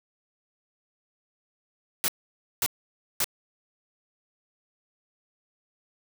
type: noise bursts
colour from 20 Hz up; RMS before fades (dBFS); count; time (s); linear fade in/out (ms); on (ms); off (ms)
white; -25; 3; 2.04-3.243; 0; 41; 540
effects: none